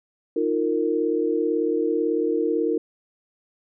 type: chord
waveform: sine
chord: Eb suspended second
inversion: none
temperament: equal with one note detuned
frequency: 311.1 / 349.2 / 459.5 Hz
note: Eb4 / F4 / Bb4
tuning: 0 / 0 / -25 cents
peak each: -25 / -25 / -23 dBFS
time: 0.36-2.78 s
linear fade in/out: 5 ms
effects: none